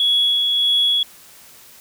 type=tone with tremolo; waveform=sine; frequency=3360 Hz; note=G#7; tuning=19 cents sharp; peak=-12 dBFS; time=0-1.03 s; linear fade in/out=2 ms; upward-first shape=sine; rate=1.6 Hz; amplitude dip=30%; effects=tanh soft clip ceiling -9 dBFS + white hiss -45 dBFS RMS until 1.8 s